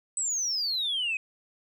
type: exponential sweep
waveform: sine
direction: down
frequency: 8140 to 2489 Hz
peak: -25 dBFS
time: 0.17-1.17 s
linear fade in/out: 2 ms
effects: tanh soft clip ceiling -23 dBFS